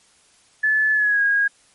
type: tone with pitch glide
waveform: sine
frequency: 1731 to 1637.6 Hz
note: A6 to G#6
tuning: -29 to -25 cents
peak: -15 dBFS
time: 0.63-1.48 s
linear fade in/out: 10 ms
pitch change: -96 cents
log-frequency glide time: 0.93-1.22 s
effects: white hiss -56 dBFS RMS until 1.74 s + MP3 48 kbps